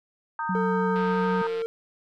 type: chord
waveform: sine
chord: Eb major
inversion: second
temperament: equal with one note detuned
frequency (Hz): 919.5 / 1244.5 / 1568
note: Bb5 / Eb6 / G6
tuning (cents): -24 / 0 / 0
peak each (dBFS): -29 / -32 / -34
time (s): 0.39-1.47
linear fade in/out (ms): 2
type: tone with vibrato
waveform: sine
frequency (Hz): 185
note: F#3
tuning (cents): 0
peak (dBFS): -25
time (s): 0.49-1.42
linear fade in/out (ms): 5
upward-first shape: sine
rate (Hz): 12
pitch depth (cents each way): 9
type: tone with pitch glide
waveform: triangle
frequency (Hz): 448.1 to 455.7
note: A4 to A#4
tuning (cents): +32 to -39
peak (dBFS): -24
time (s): 0.55-1.66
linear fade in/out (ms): 0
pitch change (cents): +29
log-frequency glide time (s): 1-1.29
type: click train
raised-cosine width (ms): 0.3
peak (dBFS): -25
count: 117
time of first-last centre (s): 0.96-1.619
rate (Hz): 176
effects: none